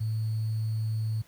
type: tone with sample-and-hold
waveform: sine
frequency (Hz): 110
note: A2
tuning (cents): 0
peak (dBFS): -26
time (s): 0-1.22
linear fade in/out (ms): 10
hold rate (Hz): 4410
effects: pink hiss -59 dBFS RMS until 1.27 s + high-pass 60 Hz 12 dB/octave